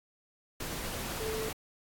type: tone in noise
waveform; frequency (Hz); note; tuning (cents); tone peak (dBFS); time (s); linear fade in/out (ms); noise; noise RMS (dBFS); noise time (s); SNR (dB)
sine; 439.4; A4; -2; -34; 1.2-1.49; 5; pink; -38; 0.6-1.53; +1
effects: AAC 64 kbps